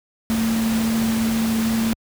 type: tone in noise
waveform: sine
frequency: 224.7 Hz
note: A3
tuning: 37 cents sharp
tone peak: -18 dBFS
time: 0.3-1.93 s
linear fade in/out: 0 ms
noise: pink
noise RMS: -28 dBFS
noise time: 0.3-1.93 s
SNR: +7 dB
effects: high-pass 60 Hz 12 dB/octave